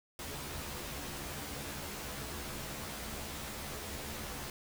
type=noise with comb filter; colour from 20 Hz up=pink; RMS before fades=-42 dBFS; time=0.19-4.5 s; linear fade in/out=2 ms; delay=14 ms; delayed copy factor=+0.95; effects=none